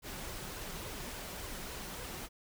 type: noise with flanger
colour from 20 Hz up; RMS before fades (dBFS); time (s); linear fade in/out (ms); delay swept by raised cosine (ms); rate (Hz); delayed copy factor
pink; -43; 0.02-2.29; 50; 1.9 to 5.6; 3.5; +0.5
effects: none